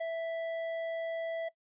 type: tone with tanh clipping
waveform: triangle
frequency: 659.3 Hz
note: E5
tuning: in tune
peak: -34 dBFS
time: 0-1.49 s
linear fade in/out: 10 ms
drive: 13 dB
effects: noise-tail reverb RT60 0.1 s tail -20 dB re dry + resampled to 8000 Hz

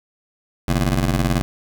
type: ring-modulated tone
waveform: 20% pulse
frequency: 91.7 Hz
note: F#2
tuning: 15 cents flat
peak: -9 dBFS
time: 0.68-1.42 s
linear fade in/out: 0 ms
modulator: 36.7 Hz
effects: 8-bit

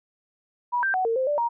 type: tone with pitch steps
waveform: sine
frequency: 972 / 1571 / 746 / 456.5 / 521 / 587 / 940 Hz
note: B5 / G6 / F#5 / A#4 / C5 / D5 / A#5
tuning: -28 / +3 / +14 / -36 / -7 / -1 / +14 cents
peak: -21 dBFS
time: 0.72-1.49 s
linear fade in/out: 20 ms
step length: 110 ms
effects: none

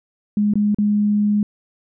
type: tone with dropouts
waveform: sine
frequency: 207.7 Hz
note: G#3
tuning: in tune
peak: -14 dBFS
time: 0.37-1.43 s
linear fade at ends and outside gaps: 2 ms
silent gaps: 0.537-0.555 / 0.746-0.785 s
effects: none

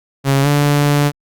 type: tone with pitch glide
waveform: sawtooth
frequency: 137.5 to 145 Hz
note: C#3 to D3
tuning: -14 to -22 cents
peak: -7 dBFS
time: 0.24-1.12 s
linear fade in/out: 50 ms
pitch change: +92 cents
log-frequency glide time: 0.42-0.47 s
effects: Opus 48 kbps

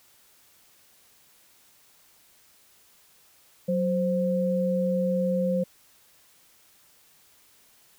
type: tone pair together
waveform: sine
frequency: 184.9 / 523.3 Hz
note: F#3 / C5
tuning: -1 / 0 cents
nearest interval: octave + tritone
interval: 1801 cents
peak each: -25 dBFS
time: 3.68-5.64 s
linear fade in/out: 10 ms
effects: white hiss -59 dBFS RMS until 7.98 s

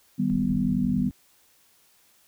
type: chord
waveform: sine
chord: Eb augmented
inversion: none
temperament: equal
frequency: 155.56 / 196 / 246.9 Hz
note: Eb3 / G3 / B3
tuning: 0 / 0 / 0 cents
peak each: -29 / -25 / -25 dBFS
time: 0.18-1.1 s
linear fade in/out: 20 ms
type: low-pass noise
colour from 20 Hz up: pink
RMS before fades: -36 dBFS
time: 0.3-1.11 s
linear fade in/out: 0 ms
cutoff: 300 Hz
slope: 48 dB/octave
effects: white hiss -61 dBFS RMS until 2.27 s

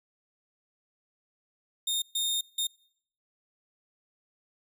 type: tone bursts at uneven times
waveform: sawtooth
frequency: 3665 Hz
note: A#7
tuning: 30 cents flat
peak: -24 dBFS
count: 3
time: 1.87-2.02 / 2.15-2.41 / 2.58-2.67 s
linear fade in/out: 5 ms
effects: noise-tail reverb RT60 0.7 s tail -26 dB re dry

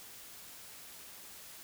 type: silence
effects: white hiss -51 dBFS RMS until 1.63 s

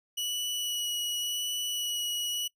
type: tone with vibrato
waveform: sawtooth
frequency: 2936 Hz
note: F#7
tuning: 14 cents flat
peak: -27 dBFS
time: 0.17-2.48 s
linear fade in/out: 10 ms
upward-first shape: sine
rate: 0.9 Hz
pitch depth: 13 cents each way
effects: noise-tail reverb RT60 0.1 s tail -23 dB re dry

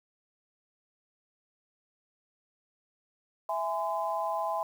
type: chord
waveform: sine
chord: E augmented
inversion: none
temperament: equal with one note detuned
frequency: 659.3 / 830.6 / 1023.2 Hz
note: E5 / G#5 / B#5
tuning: 0 / 0 / -39 cents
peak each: -33 dBFS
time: 3.49-4.63 s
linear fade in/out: 2 ms
effects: 9-bit

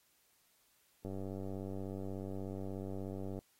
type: click train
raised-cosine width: 2 ms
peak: -30 dBFS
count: 227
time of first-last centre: 1.05-3.39 s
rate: 96.6 Hz
effects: white hiss -72 dBFS RMS until 3.59 s + AAC 48 kbps

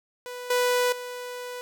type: tone with level steps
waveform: sawtooth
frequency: 493.9 Hz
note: B4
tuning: in tune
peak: -31 / -17 / -30 dBFS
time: 0.26-1.61 s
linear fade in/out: 0 ms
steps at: 0.5 / 0.92 s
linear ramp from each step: 5 ms
effects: none

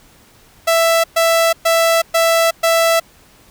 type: tone bursts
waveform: sawtooth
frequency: 662 Hz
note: E5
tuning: 7 cents sharp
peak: -7 dBFS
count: 5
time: 0.67-3 s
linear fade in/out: 10 ms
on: 370 ms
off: 120 ms
effects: pink hiss -48 dBFS RMS until 3.5 s

